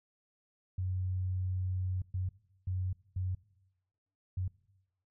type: tone bursts at uneven times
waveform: sine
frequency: 92.5 Hz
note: F#2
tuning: in tune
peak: -31 dBFS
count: 5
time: 0.78-2.02 / 2.14-2.29 / 2.67-2.93 / 3.16-3.35 / 4.37-4.48 s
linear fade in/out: 5 ms
effects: noise-tail reverb RT60 1.0 s tail -21 dB re dry